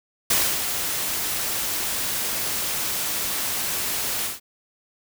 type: noise with ADSR envelope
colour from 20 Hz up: white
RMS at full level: -19 dBFS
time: 0.3-4.4 s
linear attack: 6 ms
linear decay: 280 ms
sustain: -7 dB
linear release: 150 ms
effects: none